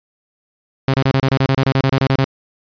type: tone bursts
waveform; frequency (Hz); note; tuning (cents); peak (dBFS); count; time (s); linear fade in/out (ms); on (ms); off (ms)
sawtooth; 134.4; C3; +47; -8; 16; 0.88-2.242; 0; 57; 30
effects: resampled to 11025 Hz